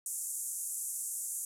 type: band-pass noise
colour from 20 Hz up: pink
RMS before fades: -38 dBFS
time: 0.06-1.45 s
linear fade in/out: 2 ms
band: 7100 to 12000 Hz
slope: 48 dB/octave
effects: none